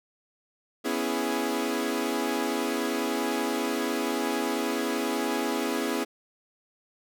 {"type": "chord", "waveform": "sawtooth", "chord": "C# minor seventh", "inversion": "third", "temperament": "equal with one note detuned", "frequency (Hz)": [246.9, 277.2, 330.8, 415.3], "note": ["B3", "C#4", "E4", "G#4"], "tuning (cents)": [0, 0, 6, 0], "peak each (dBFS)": -28, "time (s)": [0.84, 6.05], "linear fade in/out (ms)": 20, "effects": []}